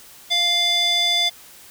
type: tone with band-pass filter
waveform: square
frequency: 698.5 Hz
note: F5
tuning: in tune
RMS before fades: -19 dBFS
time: 0.3-1.3 s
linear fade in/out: 20 ms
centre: 3700 Hz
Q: 3.4
effects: white hiss -45 dBFS RMS until 1.7 s